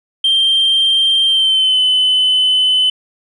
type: tone with pitch glide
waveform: sine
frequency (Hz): 3162 to 3026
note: G7 to F#7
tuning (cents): +14 to +38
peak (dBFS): -8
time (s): 0.24-2.9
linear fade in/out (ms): 5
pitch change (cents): -76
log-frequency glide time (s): 1.26-1.8
effects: tanh soft clip ceiling -7 dBFS